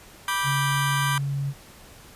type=chord; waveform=sawtooth; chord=G major; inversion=first; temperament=just; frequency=980 / 1176 / 1568 Hz; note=B5 / D6 / G6; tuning=-14 / +2 / 0 cents; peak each=-24 dBFS; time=0.28-1.18 s; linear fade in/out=2 ms
type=tone with pitch glide; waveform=sine; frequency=138.59 to 139.55 Hz; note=C#3 to C#3; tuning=0 to +12 cents; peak=-24 dBFS; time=0.43-1.54 s; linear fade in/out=50 ms; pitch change=+12 cents; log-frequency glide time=0.54-0.84 s
effects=pink hiss -48 dBFS RMS until 2.15 s + resampled to 32000 Hz